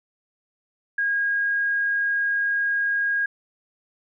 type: tone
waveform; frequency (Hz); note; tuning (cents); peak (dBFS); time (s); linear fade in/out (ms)
sine; 1633; G#6; -30; -20; 0.98-3.26; 5
effects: none